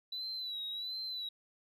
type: tone with vibrato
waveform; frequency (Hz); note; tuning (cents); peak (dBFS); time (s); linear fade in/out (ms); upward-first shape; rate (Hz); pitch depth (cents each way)
sine; 3951; B7; 0; -36; 0.12-1.29; 5; sine; 1.4; 69
effects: tanh soft clip ceiling -34 dBFS